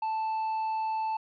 triangle tone, 880 Hz, A5, in tune, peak -26 dBFS, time 0.02-1.17 s, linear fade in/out 5 ms, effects resampled to 11025 Hz + 11-bit

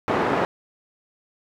pink band-pass noise, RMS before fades -22 dBFS, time 0.08-0.45 s, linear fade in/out 0 ms, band 270 to 1300 Hz, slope 12 dB/octave, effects none

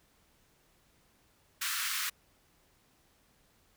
pink high-pass noise, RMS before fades -34 dBFS, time 1.61-2.1 s, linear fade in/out 10 ms, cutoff 1200 Hz, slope 48 dB/octave, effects pink hiss -68 dBFS RMS until 3.76 s

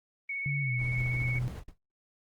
sine tone with vibrato, 2217 Hz, C#7, in tune, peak -32 dBFS, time 0.29-1.39 s, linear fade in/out 5 ms, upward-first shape triangle, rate 16 Hz, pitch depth 20 cents each way
sine tone with pitch glide, 142 to 123.62 Hz, C#3 to B2, +42 to +2 cents, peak -29 dBFS, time 0.46-1.48 s, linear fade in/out 0 ms, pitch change -240 cents, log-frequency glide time 0.61-0.72 s
brown noise with tremolo, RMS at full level -38 dBFS, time 0.77-1.64 s, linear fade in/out 50 ms, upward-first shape triangle, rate 14 Hz, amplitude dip 40%
brown noise with exponential decay, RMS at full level -39 dBFS, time 1.68-1.78 s, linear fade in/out 5 ms, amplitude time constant 20 ms
effects noise-tail reverb RT60 0.1 s tail -24 dB re dry + Opus 32 kbps

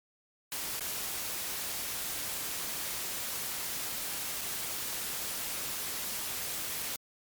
white noise with dropouts, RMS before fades -36 dBFS, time 0.52-6.96 s, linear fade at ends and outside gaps 0 ms, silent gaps 0.795-0.807 / 4.411-4.415 s, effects MP3 96 kbps

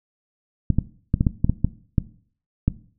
clicks, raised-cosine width 5 ms, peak -5 dBFS, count 10, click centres 0.703 / 0.786 / 1.141 / 1.209 / 1.268 / 1.445 / 1.496 / 1.646 / 1.982 / 2.68 s, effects noise-tail reverb RT60 0.5 s tail -17 dB re dry

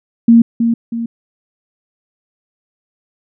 sine tone with echo, 231.7 Hz, A#3, 10 cents flat, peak -3 dBFS, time 0.28-0.42 s, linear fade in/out 5 ms, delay 320 ms, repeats 2, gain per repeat -7 dB, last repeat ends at 1.06 s, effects none

